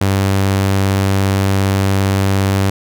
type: tone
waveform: sawtooth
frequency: 97.4 Hz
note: G2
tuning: 11 cents flat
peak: -8 dBFS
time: 0.01-2.7 s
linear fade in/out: 5 ms
effects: none